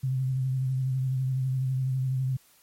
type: tone with vibrato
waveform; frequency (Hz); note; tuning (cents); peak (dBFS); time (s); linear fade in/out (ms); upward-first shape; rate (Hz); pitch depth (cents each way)
sine; 130.81; C3; 0; -24; 0.03-2.37; 10; sine; 12; 33
effects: white hiss -60 dBFS RMS until 2.62 s + MP3 64 kbps